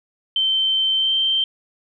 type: tone with pitch glide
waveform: sine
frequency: 3104 to 3131 Hz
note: G7 to G7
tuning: -18 to -3 cents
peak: -16 dBFS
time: 0.36-1.44 s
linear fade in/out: 2 ms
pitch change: +15 cents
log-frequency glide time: 0.97-1.13 s
effects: none